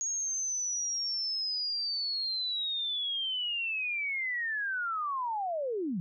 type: linear sweep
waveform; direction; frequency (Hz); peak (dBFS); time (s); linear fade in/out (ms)
sine; down; 6645 to 160; -30; 0.01-6; 0
effects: none